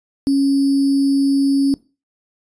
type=tone with sample-and-hold; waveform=sine; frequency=276.2 Hz; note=C#4; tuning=6 cents flat; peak=-12 dBFS; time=0.27-1.74 s; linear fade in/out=0 ms; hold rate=4900 Hz; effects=noise-tail reverb RT60 0.3 s tail -20 dB re dry + resampled to 22050 Hz